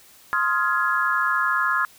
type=chord; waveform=sine; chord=F minor seventh; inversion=second; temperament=just; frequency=1047.7 / 1257.2 / 1396.9 / 1676.3 Hz; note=C6 / Eb6 / F6 / Ab6; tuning=+2 / +18 / 0 / +16 cents; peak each=-25 / -25 / -24 / -24 dBFS; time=0.33-1.85 s; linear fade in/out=0 ms; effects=white hiss -51 dBFS RMS until 1.98 s